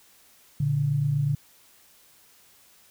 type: tone pair together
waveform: sine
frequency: 116.54 / 144.81 Hz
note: A#2 / D3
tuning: 0 / -24 cents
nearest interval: major third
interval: 376 cents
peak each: -29 / -22 dBFS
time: 0.6-1.35 s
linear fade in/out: 5 ms
effects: white hiss -57 dBFS RMS until 2.9 s